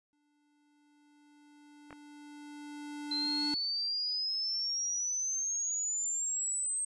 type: tone with exponential growth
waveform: square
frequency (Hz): 293.7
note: D4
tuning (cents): 0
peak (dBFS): -34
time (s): 0.13-3.54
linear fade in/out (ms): 0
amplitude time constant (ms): 740
type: clicks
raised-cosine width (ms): 0.5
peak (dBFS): -32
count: 2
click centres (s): 1.907 / 1.928
type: exponential sweep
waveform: sine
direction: up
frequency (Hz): 4082 to 8372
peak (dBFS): -31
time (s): 3.11-6.85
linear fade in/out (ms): 5
effects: resampled to 24000 Hz